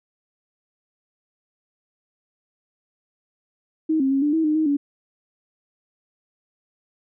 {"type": "tone with pitch steps", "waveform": "sine", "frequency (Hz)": [315.8, 268, 272.7, 294.8, 321.9, 305.1, 314.1, 285.3], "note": ["D#4", "C4", "C#4", "D4", "E4", "D#4", "D#4", "C#4"], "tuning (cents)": [26, 42, -28, 7, -41, -34, 16, 50], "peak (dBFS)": -17, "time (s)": [3.89, 4.77], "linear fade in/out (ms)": 10, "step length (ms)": 110, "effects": []}